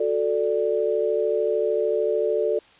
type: chord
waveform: sine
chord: D major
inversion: first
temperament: just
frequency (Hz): 367.1 / 440.5 / 587.3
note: F#4 / A4 / D5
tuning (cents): -14 / +2 / 0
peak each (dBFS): -27 / -22 / -25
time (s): 0-2.59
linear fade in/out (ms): 5
effects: white hiss -53 dBFS RMS until 2.79 s + resampled to 8000 Hz